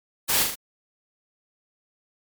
white noise with echo, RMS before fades -22 dBFS, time 0.28-0.44 s, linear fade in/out 20 ms, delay 39 ms, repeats 3, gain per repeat -4 dB, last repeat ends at 0.557 s, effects MP3 96 kbps

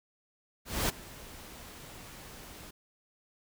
pink noise with ADSR envelope, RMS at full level -28 dBFS, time 0.65-2.71 s, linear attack 240 ms, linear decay 15 ms, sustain -20 dB, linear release 10 ms, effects none

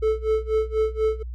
triangle tone with tremolo, 437.1 Hz, A4, 11 cents flat, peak -15 dBFS, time 0.02-1.23 s, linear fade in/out 10 ms, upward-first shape sine, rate 4.1 Hz, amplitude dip 95%, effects added 60 Hz sine -30 dBFS peak until 1.34 s

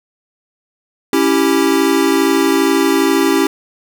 square chord, C# diminished, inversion none, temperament equal, 277.2 / 329.6 / 392 Hz, C#4 / E4 / G4, 0 / 0 / 0 cents, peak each -16 dBFS, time 1.13-3.47 s, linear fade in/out 2 ms, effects none

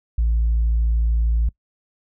sine tone, 56.6 Hz, A1, 50 cents sharp, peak -14 dBFS, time 0.18-1.49 s, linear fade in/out 5 ms, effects noise-tail reverb RT60 0.1 s tail -23 dB re dry + tanh soft clip ceiling -13 dBFS

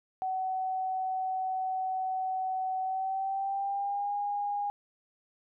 sine tone with pitch glide, 753 to 816.4 Hz, F#5 to G#5, +30 to -30 cents, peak -29 dBFS, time 0.22-4.7 s, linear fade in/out 0 ms, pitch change +140 cents, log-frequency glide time 2.81-4.14 s, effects none

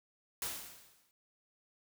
white noise with exponential decay, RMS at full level -36 dBFS, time 0.42-1.11 s, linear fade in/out 1 ms, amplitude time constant 150 ms, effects none

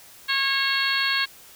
harmonic tone, 546 Hz, C#5, 26 cents flat, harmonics 2 / 3 / 4 / 5 / 6 / 7 / 8, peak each -31 / -25 / -29 / -29 / -30 / -31 / -27 dBFS, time 0.28-1.26 s, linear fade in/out 20 ms, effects white hiss -48 dBFS RMS until 1.55 s

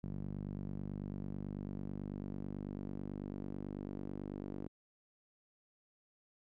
sawtooth tone with band-pass filter sweep, 49.09 Hz, G1, 3 cents sharp, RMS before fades -43 dBFS, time 0.03-4.68 s, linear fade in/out 10 ms, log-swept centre 180 to 290 Hz, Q 1.7, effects none

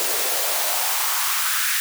white noise with high-pass filter sweep, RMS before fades -22 dBFS, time 0-1.8 s, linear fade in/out 0 ms, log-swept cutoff 390 to 1700 Hz, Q 2.6, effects none

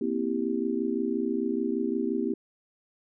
sine chord, C dominant seventh, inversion third, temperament just, 235.5 / 261.6 / 327 / 392.4 Hz, Bb3 / C4 / E4 / G4, +18 / 0 / -14 / +2 cents, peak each -31 dBFS, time 0.01-2.34 s, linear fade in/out 5 ms, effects none

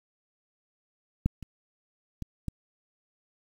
clicks, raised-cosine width 5 ms, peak -11 / -28 / -22 / -19 dBFS, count 4, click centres 1.26 / 1.427 / 2.223 / 2.483 s, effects 8-bit

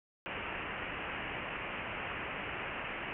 white low-pass noise, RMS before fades -40 dBFS, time 0.26-3.13 s, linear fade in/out 0 ms, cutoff 2900 Hz, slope 96 dB/octave, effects none

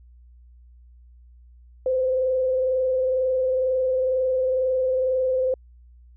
sine tone with frequency modulation, 516 Hz, C5, 24 cents flat, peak -19 dBFS, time 1.86-5.54 s, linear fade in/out 2 ms, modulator 22.1 Hz, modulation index 0.39, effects added 60 Hz sine -47 dBFS peak until 6.16 s

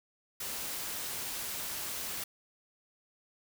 white noise, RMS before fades -38 dBFS, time 0.4-2.24 s, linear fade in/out 5 ms, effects none

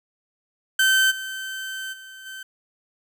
30% pulse tone with level steps, 1543 Hz, G6, 28 cents flat, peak -13 / -27 / -37 / -32 dBFS, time 0.79-2.43 s, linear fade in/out 5 ms, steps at 1.1 / 1.92 / 2.25 s, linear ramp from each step 20 ms, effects none

